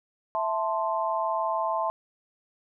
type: chord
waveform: sine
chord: A minor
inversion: second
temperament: equal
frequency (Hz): 659.3 / 880 / 1046.5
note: E5 / A5 / C6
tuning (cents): 0 / 0 / 0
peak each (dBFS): -29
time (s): 0.35-1.9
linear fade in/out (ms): 0
effects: none